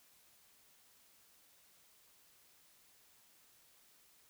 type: silence
effects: white hiss -67 dBFS RMS until 4.29 s